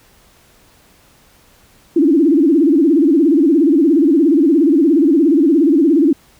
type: tone with vibrato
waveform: sine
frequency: 305.8 Hz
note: D#4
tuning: 30 cents flat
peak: -8 dBFS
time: 1.96-6.13 s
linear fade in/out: 5 ms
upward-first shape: sine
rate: 17 Hz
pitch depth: 220 cents each way
effects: pink hiss -50 dBFS RMS until 6.39 s